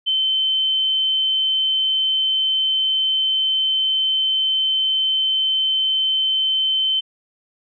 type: tone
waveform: sine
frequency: 3079 Hz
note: G7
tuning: 32 cents flat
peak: -16 dBFS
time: 0.06-7.01 s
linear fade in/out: 20 ms
effects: none